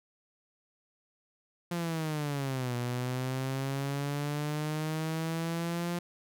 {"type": "linear two-way sweep", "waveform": "sawtooth", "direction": "down then up", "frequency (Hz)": [174.61, 120.8, 174.61], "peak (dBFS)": -27, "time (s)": [1.71, 5.99], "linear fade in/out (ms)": 5, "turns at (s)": 2.76, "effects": []}